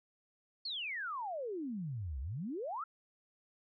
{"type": "exponential two-way sweep", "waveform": "sine", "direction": "down then up", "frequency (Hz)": [4500, 61.2, 1381], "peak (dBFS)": -37, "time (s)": [0.65, 2.84], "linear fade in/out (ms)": 5, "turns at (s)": 2.2, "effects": []}